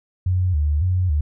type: tone with vibrato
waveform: sine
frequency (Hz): 82.41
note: E2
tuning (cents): 0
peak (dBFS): -16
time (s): 0.26-1.21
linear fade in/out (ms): 5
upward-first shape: square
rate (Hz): 1.8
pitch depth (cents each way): 180
effects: none